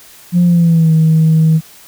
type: tone with pitch glide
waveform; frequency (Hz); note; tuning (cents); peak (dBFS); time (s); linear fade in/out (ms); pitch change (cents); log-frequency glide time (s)
sine; 175.8 to 159.36; F3 to D#3; +12 to +42; -5; 0.32-1.61; 50; -170; 0.44-0.92
effects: tanh soft clip ceiling -3 dBFS + white hiss -40 dBFS RMS until 1.87 s